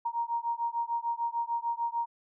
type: beating tone pair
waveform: sine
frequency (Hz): 932.3 / 939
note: A#5 / A#5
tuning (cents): 0 / +12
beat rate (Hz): 6.7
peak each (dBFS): -32 / -32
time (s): 0.05-2.06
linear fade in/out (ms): 10
effects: none